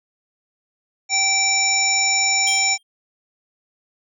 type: harmonic tone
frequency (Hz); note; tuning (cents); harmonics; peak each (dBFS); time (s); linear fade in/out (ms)
776; G5; -18; 1 / 3 / 5 / 7 / 9; -26 / -20 / -31 / -22 / -20; 1.09-2.78; 50
type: tone with exponential decay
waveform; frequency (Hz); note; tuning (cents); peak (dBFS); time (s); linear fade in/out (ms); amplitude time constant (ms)
square; 3199; G7; +34; -23; 2.47-2.83; 5; 77
effects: none